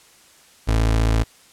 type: tone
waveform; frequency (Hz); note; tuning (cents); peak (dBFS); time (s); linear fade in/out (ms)
30% pulse; 55.1; A1; +3; -13; 0.67-1.24; 20
effects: white hiss -51 dBFS RMS until 1.52 s + low-pass 10000 Hz 12 dB/octave